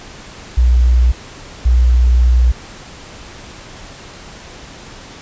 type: tone pair in turn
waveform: sine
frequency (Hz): 61 / 61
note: B1 / B1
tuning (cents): -21 / -21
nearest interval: unison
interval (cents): 0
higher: neither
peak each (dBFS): -7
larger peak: neither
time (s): 0.57-1.12 / 1.65-2.52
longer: second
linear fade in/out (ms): 10
effects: pink hiss -35 dBFS RMS until 5.21 s + resampled to 16000 Hz